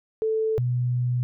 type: tone pair in turn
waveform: sine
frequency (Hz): 440 / 123.47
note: A4 / B2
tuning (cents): 0 / 0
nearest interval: octave + minor seventh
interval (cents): 2200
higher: first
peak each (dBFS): -21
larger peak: neither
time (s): 0.22-0.58 / 0.58-1.23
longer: second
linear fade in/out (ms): 0
effects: none